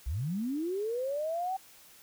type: linear sweep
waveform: sine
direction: up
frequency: 53.3 to 776 Hz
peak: -30 dBFS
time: 0.06-1.57 s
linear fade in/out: 10 ms
effects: white hiss -56 dBFS RMS until 2.02 s